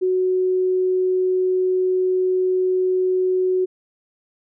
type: tone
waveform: sine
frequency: 370 Hz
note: F#4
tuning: in tune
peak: -16 dBFS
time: 0.01-3.66 s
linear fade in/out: 20 ms
effects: none